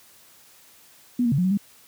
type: tone with pitch steps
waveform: sine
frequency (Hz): 245.2 / 234.5 / 139 / 179.7 / 187.7 / 201.3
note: B3 / A#3 / C#3 / F3 / F#3 / G3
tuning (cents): -12 / +11 / +5 / +50 / +25 / +46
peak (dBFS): -18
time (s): 1.19-1.574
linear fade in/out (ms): 5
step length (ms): 64
effects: white hiss -53 dBFS RMS until 1.87 s + high-pass 60 Hz 12 dB/octave